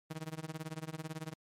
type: tone with tremolo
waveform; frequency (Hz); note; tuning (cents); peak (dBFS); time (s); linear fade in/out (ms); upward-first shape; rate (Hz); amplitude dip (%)
sawtooth; 158.3; D#3; +30; -33; 0.1-1.34; 10; sine; 18; 95
effects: MP3 64 kbps